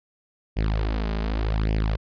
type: tone with flanger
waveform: sawtooth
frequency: 53.5 Hz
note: A1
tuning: 48 cents flat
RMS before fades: -24 dBFS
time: 0.56-1.97 s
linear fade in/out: 20 ms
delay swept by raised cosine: 0.37 to 4.97 ms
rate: 0.86 Hz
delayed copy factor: +0.8
effects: resampled to 11025 Hz